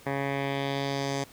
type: tone with low-pass filter sweep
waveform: 10% pulse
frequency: 138.59 Hz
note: C#3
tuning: in tune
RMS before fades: -30 dBFS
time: 0.06-1.24 s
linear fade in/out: 5 ms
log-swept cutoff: 1700 to 6900 Hz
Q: 1.8
effects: pink hiss -52 dBFS RMS until 1.32 s + high-pass 60 Hz 12 dB/octave